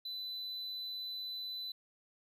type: tone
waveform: triangle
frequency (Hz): 4002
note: B7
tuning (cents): +22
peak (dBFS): -38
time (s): 0.05-1.72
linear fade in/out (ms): 5
effects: none